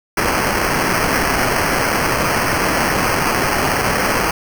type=noise with sample-and-hold; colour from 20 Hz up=white; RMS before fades=-17 dBFS; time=0.17-4.31 s; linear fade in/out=5 ms; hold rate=3675 Hz; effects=none